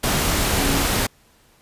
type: tone in noise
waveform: sine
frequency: 277.3 Hz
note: C#4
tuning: 1 cent sharp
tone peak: -26 dBFS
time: 0.59-0.86 s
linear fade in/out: 10 ms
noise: pink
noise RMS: -20 dBFS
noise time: 0.03-1.07 s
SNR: -9 dB
effects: pink hiss -56 dBFS RMS until 1.61 s + resampled to 32000 Hz